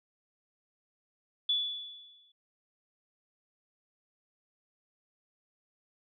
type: tone with exponential decay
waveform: sine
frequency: 3441 Hz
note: A7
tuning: 39 cents flat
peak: -24 dBFS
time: 1.49-2.32 s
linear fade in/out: 5 ms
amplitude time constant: 180 ms
effects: none